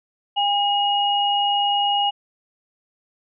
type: tone pair together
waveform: sine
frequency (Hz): 809 / 2883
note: G#5 / F#7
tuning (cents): -46 / -46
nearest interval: octave + minor seventh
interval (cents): 2200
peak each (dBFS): -19 / -21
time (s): 0.36-2.11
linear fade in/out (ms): 20
effects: none